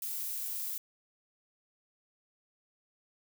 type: noise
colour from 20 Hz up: violet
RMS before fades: -37 dBFS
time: 0.02-0.78 s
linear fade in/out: 2 ms
effects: none